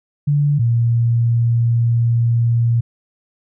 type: tone pair in turn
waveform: sine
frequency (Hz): 145.1 / 117.27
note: D3 / A#2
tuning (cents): -21 / +11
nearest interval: major third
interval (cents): 368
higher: first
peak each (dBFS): -12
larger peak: neither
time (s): 0.27-0.59 / 0.59-2.81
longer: second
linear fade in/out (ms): 10
effects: none